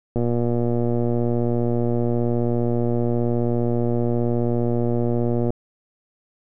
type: click train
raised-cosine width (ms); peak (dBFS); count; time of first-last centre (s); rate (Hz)
2; -10; 637; 0.16-5.505; 119
effects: none